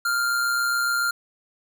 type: tone with amplitude modulation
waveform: square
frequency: 1396.9 Hz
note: F6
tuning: in tune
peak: -20 dBFS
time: 0.05-1.11 s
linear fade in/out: 5 ms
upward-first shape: sine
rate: 127 Hz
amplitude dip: 35%
effects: none